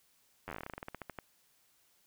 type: slowing click train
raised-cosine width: 0.5 ms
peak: -26 dBFS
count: 20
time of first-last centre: 0.48-1.187 s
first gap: 10 ms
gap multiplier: 1.13
effects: white hiss -70 dBFS RMS until 2.06 s